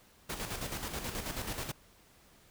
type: noise with tremolo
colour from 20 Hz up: pink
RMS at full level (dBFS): -37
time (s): 0.29-1.72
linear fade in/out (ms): 10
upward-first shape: square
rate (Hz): 9.3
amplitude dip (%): 50
effects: pink hiss -62 dBFS RMS until 2.5 s